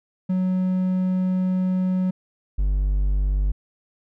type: tone pair in turn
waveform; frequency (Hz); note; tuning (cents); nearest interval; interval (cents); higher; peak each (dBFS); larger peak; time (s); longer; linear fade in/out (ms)
triangle; 185 / 49; F#3 / G1; 0 / 0; octave + major seventh; 2300; first; -17 / -16; second; 0.29-2.11 / 2.58-3.52; first; 10
effects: none